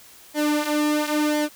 sawtooth tone with flanger, 299.5 Hz, D4, 34 cents sharp, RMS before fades -22 dBFS, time 0.34-1.49 s, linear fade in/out 50 ms, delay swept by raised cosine 0.75 to 4.75 ms, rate 0.96 Hz, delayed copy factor -0.7, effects white hiss -48 dBFS RMS until 1.55 s

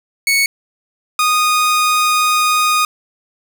sawtooth tone pair in turn, 2217 / 1237.1 Hz, C#7 / D#6, 0 / -10 cents, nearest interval minor seventh, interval 1010 cents, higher first, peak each -8 dBFS, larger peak neither, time 0.27-0.46 / 1.19-2.85 s, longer second, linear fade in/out 2 ms, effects none

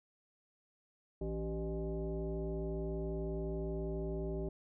sine tone with frequency modulation, 164.81 Hz, E3, in tune, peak -35 dBFS, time 1.21-4.49 s, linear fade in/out 5 ms, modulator 222 Hz, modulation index 1.6, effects none

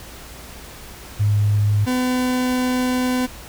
sine / 40% pulse tone pair in turn, 103.83 / 252.4 Hz, G#2 / B3, 0 / +38 cents, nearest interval octave + minor third, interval 1538 cents, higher second, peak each -14 / -17 dBFS, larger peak first, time 1.19-1.86 / 1.86-3.27 s, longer second, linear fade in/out 20 ms, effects added 60 Hz sine -43 dBFS peak until 3.48 s + pink hiss -39 dBFS RMS until 3.48 s

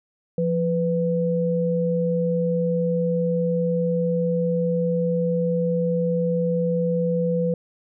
sine tone pair together, 172.47 / 497.2 Hz, F3 / B4, -21 / +12 cents, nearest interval octave + tritone, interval 1833 cents, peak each -22 dBFS, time 0.38-7.54 s, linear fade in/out 2 ms, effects none

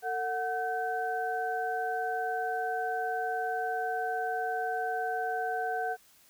sine tone cluster, 451.3 / 736 / 1537 Hz, A4 / F#5 / G6, +44 / -9 / -35 cents, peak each -36 / -31 / -36 dBFS, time 0.02-5.97 s, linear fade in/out 50 ms, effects white hiss -61 dBFS RMS until 6.29 s

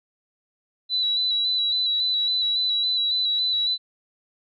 sine tone with vibrato, 3951 Hz, B7, in tune, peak -20 dBFS, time 0.89-3.78 s, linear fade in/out 50 ms, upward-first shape square, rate 3.6 Hz, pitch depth 23 cents each way, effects none

